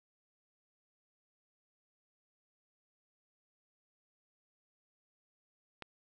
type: click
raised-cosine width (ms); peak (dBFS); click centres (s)
0.3; -27; 5.823
effects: none